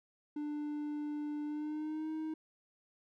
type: tone with pitch glide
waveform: triangle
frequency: 296.7 to 314.2 Hz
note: D4 to D#4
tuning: +18 to +17 cents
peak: -34 dBFS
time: 0.36-2.34 s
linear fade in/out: 5 ms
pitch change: +99 cents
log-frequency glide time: 1.45-2.1 s
effects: none